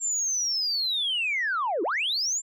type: linear two-way sweep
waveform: sine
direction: down then up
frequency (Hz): 7440 to 306.2 to 7440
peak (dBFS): -23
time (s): 0-2.42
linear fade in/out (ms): 50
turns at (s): 1.83
effects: tanh soft clip ceiling -20 dBFS